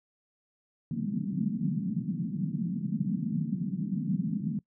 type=band-pass noise; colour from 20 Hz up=white; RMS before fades=-31 dBFS; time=0.91-4.59 s; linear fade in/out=2 ms; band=150 to 230 Hz; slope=48 dB/octave; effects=noise-tail reverb RT60 0.1 s tail -23 dB re dry